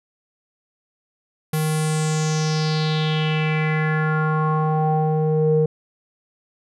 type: tone with low-pass filter sweep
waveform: square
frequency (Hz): 155.56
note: D#3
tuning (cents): 0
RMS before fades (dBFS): -20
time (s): 1.53-5.66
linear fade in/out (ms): 5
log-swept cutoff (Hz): 12000 to 430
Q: 4.4
effects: none